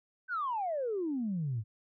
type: exponential sweep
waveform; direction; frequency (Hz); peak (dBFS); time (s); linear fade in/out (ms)
sine; down; 1558 to 102; -30; 0.28-1.64; 50
effects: tanh soft clip ceiling -26 dBFS